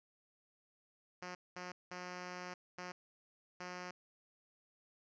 5% pulse tone bursts at uneven times, 180 Hz, F#3, 47 cents flat, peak -33 dBFS, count 5, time 1.22-1.35 / 1.56-1.72 / 1.91-2.54 / 2.78-2.92 / 3.6-3.91 s, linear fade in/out 5 ms, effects resampled to 16000 Hz

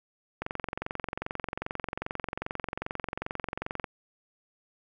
click train, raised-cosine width 0.5 ms, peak -17 dBFS, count 78, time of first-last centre 0.42-3.842 s, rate 22.5 Hz, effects none

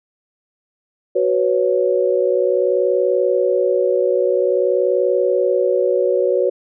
sine chord, F# suspended fourth, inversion none, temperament equal with one note detuned, 371.7 / 493.9 / 554.4 Hz, F#4 / B4 / C#5, +8 / 0 / 0 cents, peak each -18 dBFS, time 1.15-6.5 s, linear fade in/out 10 ms, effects none

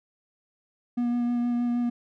triangle tone with vibrato, 240.6 Hz, B3, 45 cents flat, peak -21 dBFS, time 0.97-1.9 s, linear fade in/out 10 ms, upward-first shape sine, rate 6.4 Hz, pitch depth 13 cents each way, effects none

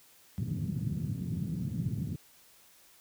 white band-pass noise, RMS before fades -34 dBFS, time 0.38-2.16 s, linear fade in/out 0 ms, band 100 to 180 Hz, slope 24 dB/octave, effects white hiss -60 dBFS RMS until 3 s

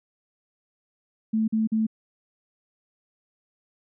sine tone bursts, 220 Hz, A3, in tune, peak -20 dBFS, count 3, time 1.33-1.868 s, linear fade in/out 10 ms, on 150 ms, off 44 ms, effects none

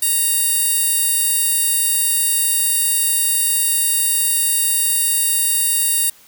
15% pulse tone with high-pass filter, 932.3 Hz, A#5, in tune, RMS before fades -17 dBFS, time 0.02-6.1 s, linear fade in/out 5 ms, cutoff 9400 Hz, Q 0.88, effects white hiss -48 dBFS RMS until 6.27 s

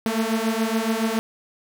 sawtooth beating tone pair, 220 / 227.1 Hz, A3 / A#3, 0 / -45 cents, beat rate 7.1 Hz, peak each -20 dBFS, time 0.06-1.19 s, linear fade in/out 0 ms, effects 9-bit

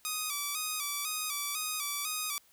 5% pulse tone with vibrato, 1200 Hz, D6, 37 cents sharp, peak -21 dBFS, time 0.05-2.38 s, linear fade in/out 0 ms, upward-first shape square, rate 2 Hz, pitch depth 67 cents each way, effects white hiss -64 dBFS RMS until 2.52 s

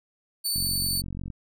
20% pulse tone, 4510 Hz, C#8, 29 cents sharp, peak -19 dBFS, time 0.44-1.02 s, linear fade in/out 20 ms
click train, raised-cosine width 5 ms, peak -23 dBFS, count 35, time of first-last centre 0.56-1.302 s, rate 45.8 Hz
effects none

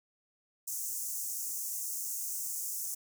pink high-pass noise, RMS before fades -37 dBFS, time 0.67-2.95 s, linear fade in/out 10 ms, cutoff 6100 Hz, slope 48 dB/octave, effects none

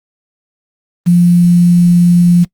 sine tone with quantisation, 174.61 Hz, F3, in tune, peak -4 dBFS, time 1.06-2.45 s, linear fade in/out 20 ms, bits 5, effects noise-tail reverb RT60 0.1 s tail -23 dB re dry + Opus 32 kbps

